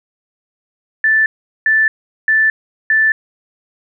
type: tone bursts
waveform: sine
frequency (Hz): 1760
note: A6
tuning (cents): 0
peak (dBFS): -9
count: 4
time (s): 1.04-3.12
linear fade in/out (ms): 2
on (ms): 220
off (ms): 400
effects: none